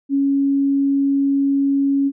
sine tone, 277.2 Hz, C#4, in tune, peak -14 dBFS, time 0.09-2.12 s, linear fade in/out 50 ms, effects none

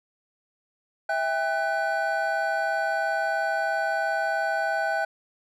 triangle tone cluster, 654 / 797 / 1501 Hz, E5 / G5 / F#6, -14 / +28 / +24 cents, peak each -26 dBFS, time 1.09-5.05 s, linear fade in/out 5 ms, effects none

